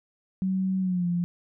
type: tone with pitch glide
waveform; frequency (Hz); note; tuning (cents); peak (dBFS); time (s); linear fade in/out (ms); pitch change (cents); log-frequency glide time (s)
sine; 188.9 to 174.23; F#3 to F3; +36 to -4; -23; 0.42-1.24; 0; -140; 0.8-1.07
effects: none